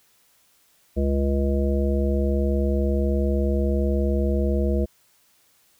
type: harmonic tone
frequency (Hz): 69.3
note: C#2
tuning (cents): 0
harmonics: 1 / 3 / 5 / 7 / 9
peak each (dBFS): -21 / -26 / -28 / -29 / -31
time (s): 0.96-4.86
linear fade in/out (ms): 20
effects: white hiss -61 dBFS RMS until 5.79 s